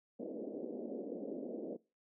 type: band-pass noise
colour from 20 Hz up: pink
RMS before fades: -43 dBFS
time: 0.19-1.77 s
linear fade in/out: 10 ms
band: 220 to 580 Hz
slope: 48 dB/octave
effects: noise-tail reverb RT60 0.3 s tail -22 dB re dry

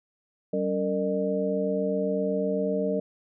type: tone cluster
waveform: sine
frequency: 191.7 / 279.5 / 457.8 / 606 Hz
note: G3 / C#4 / A#4 / D#5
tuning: -38 / +14 / -31 / -46 cents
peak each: -29 / -33 / -28 / -29 dBFS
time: 0.53-3 s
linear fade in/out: 5 ms
effects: none

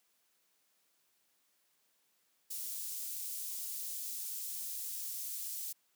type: high-pass noise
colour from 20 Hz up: white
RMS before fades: -41 dBFS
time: 2.5-5.73 s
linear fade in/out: 10 ms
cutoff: 6300 Hz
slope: 12 dB/octave
effects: white hiss -75 dBFS RMS until 5.95 s + high-pass 150 Hz 12 dB/octave

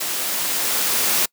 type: noise with level ramp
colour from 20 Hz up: white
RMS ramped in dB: -25 to -18 dBFS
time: 0-1.26 s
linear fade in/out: 10 ms
effects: noise-tail reverb RT60 0.1 s tail -26 dB re dry + high-pass 200 Hz 12 dB/octave

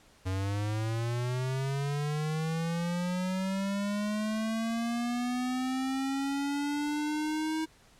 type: linear sweep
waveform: square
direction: up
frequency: 92.5 to 318.6 Hz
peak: -30 dBFS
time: 0.25-7.66 s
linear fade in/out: 20 ms
effects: pink hiss -60 dBFS RMS until 7.99 s + low-pass 10000 Hz 12 dB/octave

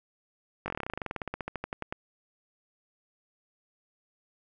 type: slowing click train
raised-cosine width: 0.5 ms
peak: -18 dBFS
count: 26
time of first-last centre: 0.66-1.925 s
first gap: 20 ms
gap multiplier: 1.07
effects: none

